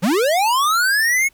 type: linear sweep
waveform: square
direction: up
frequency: 155.56 to 2217 Hz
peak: -15 dBFS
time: 0.02-1.29 s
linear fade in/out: 20 ms
effects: pink hiss -57 dBFS RMS until 1.33 s